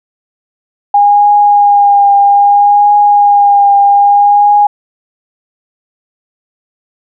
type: tone with vibrato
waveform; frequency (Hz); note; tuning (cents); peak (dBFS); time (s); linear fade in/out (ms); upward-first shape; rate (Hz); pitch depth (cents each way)
sine; 814; G#5; -35; -3; 0.94-4.67; 5; triangle; 0.62; 24
effects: none